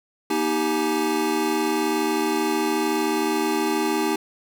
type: tone cluster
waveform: square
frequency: 239.7 / 313 / 392.1 / 845 Hz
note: A#3 / D#4 / G4 / G#5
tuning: +48 / +10 / 0 / +30 cents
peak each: -30 / -25 / -26 / -29 dBFS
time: 0.3-4.16 s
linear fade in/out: 5 ms
effects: none